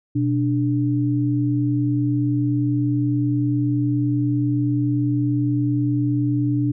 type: tone pair together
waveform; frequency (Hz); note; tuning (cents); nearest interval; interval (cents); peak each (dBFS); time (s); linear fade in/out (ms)
sine; 123.47 / 293.7; B2 / D4; 0 / 0; octave + minor third; 1500; -20; 0.15-6.72; 10
effects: none